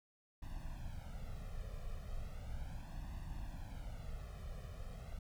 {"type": "noise with flanger", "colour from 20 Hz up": "brown", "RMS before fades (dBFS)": -45, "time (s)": [0.42, 5.19], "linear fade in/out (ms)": 5, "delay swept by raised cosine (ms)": [1.1, 1.66], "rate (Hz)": 0.36, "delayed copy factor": 1, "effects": []}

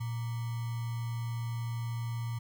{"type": "tone with sample-and-hold", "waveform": "sine", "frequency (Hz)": 116.54, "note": "A#2", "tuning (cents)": 0, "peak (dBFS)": -32, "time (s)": [0, 2.39], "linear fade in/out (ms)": 10, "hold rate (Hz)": 1050, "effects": []}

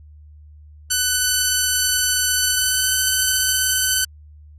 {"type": "tone with pitch glide", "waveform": "5% pulse", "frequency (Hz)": [1500, 1515.7], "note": ["F#6", "F#6"], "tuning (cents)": [23, 41], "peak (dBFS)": -6, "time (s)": [0.9, 4.05], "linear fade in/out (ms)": 10, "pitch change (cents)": 18, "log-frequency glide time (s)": [2.53, 2.92], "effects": ["added 75 Hz sine -41 dBFS peak until 4.58 s", "AAC 32 kbps"]}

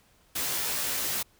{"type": "noise with comb filter", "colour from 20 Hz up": "white", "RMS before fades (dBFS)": -30, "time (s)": [0.35, 1.23], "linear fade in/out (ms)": 10, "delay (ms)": 15, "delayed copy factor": 0.95, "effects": ["pink hiss -63 dBFS RMS until 1.39 s"]}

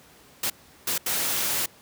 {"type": "noise bursts at uneven times", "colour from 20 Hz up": "white", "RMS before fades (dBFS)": -26, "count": 3, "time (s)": [[0.43, 0.5], [0.87, 0.98], [1.06, 1.66]], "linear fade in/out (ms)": 5, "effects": ["pink hiss -53 dBFS RMS until 1.81 s", "high-pass 80 Hz 12 dB/octave"]}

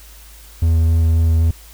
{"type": "tone with vibrato", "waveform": "triangle", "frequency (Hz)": 81.7, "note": "E2", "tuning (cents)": -15, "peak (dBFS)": -9, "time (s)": [0.62, 1.51], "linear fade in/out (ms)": 5, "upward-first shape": "square", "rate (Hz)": 3.8, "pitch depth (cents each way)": 8, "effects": ["added 53 Hz sine -40 dBFS peak until 1.73 s", "white hiss -44 dBFS RMS until 1.73 s"]}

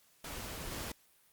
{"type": "noise with level steps", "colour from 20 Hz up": "pink", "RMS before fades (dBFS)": [-43, -41], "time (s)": [0.24, 0.92], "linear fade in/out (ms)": 5, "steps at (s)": 0.71, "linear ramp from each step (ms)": 2, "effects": ["white hiss -67 dBFS RMS until 1.32 s", "Opus 48 kbps"]}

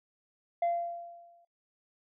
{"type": "tone with exponential decay", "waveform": "sine", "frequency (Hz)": 688, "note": "F5", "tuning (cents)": -26, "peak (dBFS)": -22, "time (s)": [0.62, 1.45], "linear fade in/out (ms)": 5, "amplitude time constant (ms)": 180, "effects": ["noise-tail reverb RT60 0.3 s tail -25 dB re dry", "tanh soft clip ceiling -24 dBFS"]}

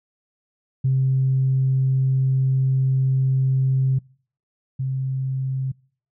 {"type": "tone pair in turn", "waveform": "sine", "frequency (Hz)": [132.3, 132.3], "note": ["C3", "C3"], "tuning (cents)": [20, 20], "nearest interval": "unison", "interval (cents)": 0, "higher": "neither", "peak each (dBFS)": [-15, -21], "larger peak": "first", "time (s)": [[0.84, 3.99], [4.79, 5.72]], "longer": "first", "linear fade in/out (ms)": 10, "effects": ["noise-tail reverb RT60 0.5 s tail -26 dB re dry", "tanh soft clip ceiling -11 dBFS"]}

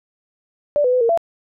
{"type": "tone with pitch steps", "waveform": "sine", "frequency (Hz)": [585, 499, 504, 462.4, 674], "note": ["D5", "B4", "B4", "A#4", "E5"], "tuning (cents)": [-7, 18, 35, -14, 38], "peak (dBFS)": -13, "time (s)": [0.76, 1.175], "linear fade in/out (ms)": 0, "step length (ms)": 83, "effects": []}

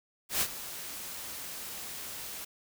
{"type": "noise with ADSR envelope", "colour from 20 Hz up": "white", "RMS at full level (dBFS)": -27, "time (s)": [0.29, 2.45], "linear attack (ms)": 120, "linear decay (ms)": 60, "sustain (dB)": -14, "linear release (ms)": 10, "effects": []}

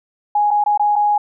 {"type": "tone with dropouts", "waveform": "sine", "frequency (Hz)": 830.6, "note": "G#5", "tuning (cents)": 0, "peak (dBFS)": -12, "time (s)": [0.35, 1.18], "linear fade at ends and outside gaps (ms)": 5, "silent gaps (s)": [[0.507, 0.511], [0.64, 0.661], [0.776, 0.795], [0.957, 0.961]], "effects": []}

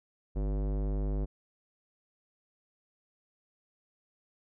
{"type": "tone with low-pass filter", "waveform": "square", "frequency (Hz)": 50.3, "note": "G1", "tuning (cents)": 45, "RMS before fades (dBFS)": -31, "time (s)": [0.35, 1.26], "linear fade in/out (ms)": 20, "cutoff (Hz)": 500, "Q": 1.1, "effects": []}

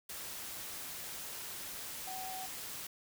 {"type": "tone in noise", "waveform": "sine", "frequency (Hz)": 754, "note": "F#5", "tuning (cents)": 32, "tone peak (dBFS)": -42, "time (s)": [2.07, 2.46], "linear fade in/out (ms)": 5, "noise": "white", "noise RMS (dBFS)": -44, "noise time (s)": [0.09, 2.87], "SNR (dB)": -1, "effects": []}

